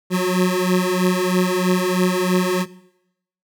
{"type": "beating tone pair", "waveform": "25% pulse", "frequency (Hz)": [180.9, 184], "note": ["F#3", "F#3"], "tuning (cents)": [-39, -9], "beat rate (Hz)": 3.1, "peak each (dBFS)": -15, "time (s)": [0.1, 2.66], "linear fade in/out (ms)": 50, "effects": ["noise-tail reverb RT60 0.8 s tail -19 dB re dry"]}